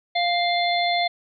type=harmonic tone; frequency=698.5 Hz; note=F5; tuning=in tune; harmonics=1 / 3 / 5 / 6; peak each=-21 / -26 / -28 / -29 dBFS; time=0.15-1.08 s; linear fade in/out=10 ms; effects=none